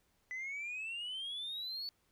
sine exponential sweep, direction up, 1993 to 4496 Hz, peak -37 dBFS, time 0.31-1.89 s, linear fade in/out 0 ms, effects tanh soft clip ceiling -37 dBFS + pink hiss -75 dBFS RMS until 2.11 s

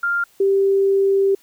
sine tone pair in turn, 1396.9 / 392 Hz, F6 / G4, 0 / 0 cents, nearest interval octave + minor seventh, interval 2200 cents, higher first, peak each -17 / -13 dBFS, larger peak second, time 0.03-0.24 / 0.4-1.35 s, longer second, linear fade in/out 5 ms, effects white hiss -55 dBFS RMS until 1.42 s

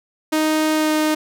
sawtooth tone with pitch glide, 311.1 to 308.4 Hz, D#4 to D#4, 0 to -15 cents, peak -12 dBFS, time 0.32-1.15 s, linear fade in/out 10 ms, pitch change -15 cents, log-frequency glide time 0.73-0.92 s, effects none

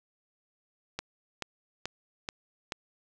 click train, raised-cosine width 0.2 ms, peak -16 dBFS, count 5, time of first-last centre 0.99-2.722 s, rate 2.31 Hz, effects none

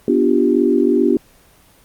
sine chord, G dominant seventh, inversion first, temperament equal, 246.9 / 293.7 / 349.2 / 392 Hz, B3 / D4 / F4 / G4, 0 / 0 / 0 / 0 cents, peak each -17 dBFS, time 0.08-1.17 s, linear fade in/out 2 ms, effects pink hiss -50 dBFS RMS until 1.84 s + Opus 24 kbps

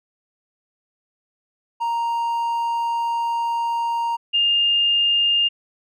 triangle / sine tone pair in turn, 932.3 / 2816 Hz, A#5 / F7, 0 / +14 cents, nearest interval octave + perfect fifth, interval 1914 cents, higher second, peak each -18 / -15 dBFS, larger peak second, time 1.8-4.17 / 4.33-5.49 s, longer first, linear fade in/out 20 ms, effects none

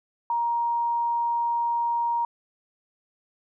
sine tone, 940 Hz, A#5, 14 cents sharp, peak -22 dBFS, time 0.3-2.25 s, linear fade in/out 2 ms, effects none

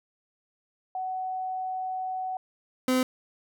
sine / 30% pulse tone pair in turn, 748 / 256.2 Hz, F#5 / C4, +19 / -36 cents, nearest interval octave + perfect fifth, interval 1855 cents, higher first, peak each -29 / -19 dBFS, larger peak second, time 0.95-2.37 / 2.88-3.03 s, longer first, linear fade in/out 2 ms, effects none

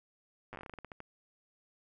slowing click train, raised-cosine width 0.5 ms, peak -30 dBFS, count 15, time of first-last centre 0.53-1.004 s, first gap 8 ms, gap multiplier 1.2, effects none

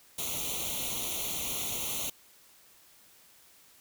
white noise with comb filter, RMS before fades -34 dBFS, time 0.18-2.1 s, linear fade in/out 5 ms, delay 0.3 ms, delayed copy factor +0.95, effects white hiss -59 dBFS RMS until 3.8 s

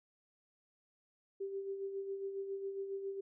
sine tone with tremolo, 392 Hz, G4, in tune, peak -36 dBFS, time 1.4-3.21 s, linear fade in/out 10 ms, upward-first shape sine, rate 7.3 Hz, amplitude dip 50%, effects none

